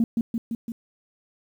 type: tone with echo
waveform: sine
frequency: 230 Hz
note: A#3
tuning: 23 cents flat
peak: -16 dBFS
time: 0-0.04 s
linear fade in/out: 2 ms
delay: 170 ms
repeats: 4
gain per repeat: -3 dB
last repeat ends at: 0.72 s
effects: tanh soft clip ceiling -12 dBFS + 9-bit